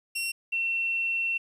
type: tone pair in turn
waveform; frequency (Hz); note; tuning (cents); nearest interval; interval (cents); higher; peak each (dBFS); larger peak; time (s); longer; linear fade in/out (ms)
sawtooth / sine; 2732 / 2710; F7 / E7; -39 / +47; unison; 14; first; -25; neither; 0.15-0.32 / 0.52-1.38; second; 10
effects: resampled to 32000 Hz + 10-bit